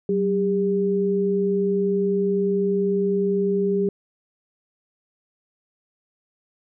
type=tone pair together; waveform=sine; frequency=189.3 / 401.1 Hz; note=F#3 / G4; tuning=+40 / +40 cents; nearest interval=octave + minor second; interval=1300 cents; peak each=-23 / -20 dBFS; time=0.09-3.89 s; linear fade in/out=2 ms; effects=none